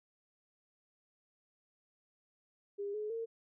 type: tone with pitch steps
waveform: sine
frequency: 404 / 424.3 / 456.1 Hz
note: G#4 / G#4 / A#4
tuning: -48 / +37 / -38 cents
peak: -36 dBFS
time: 2.78-3.26 s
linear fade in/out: 20 ms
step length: 160 ms
effects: none